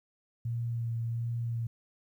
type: tone with vibrato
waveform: sine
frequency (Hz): 116.54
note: A#2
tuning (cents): 0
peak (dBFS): -30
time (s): 0.45-1.67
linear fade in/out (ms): 5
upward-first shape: sine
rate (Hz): 1.4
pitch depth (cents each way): 17
effects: 11-bit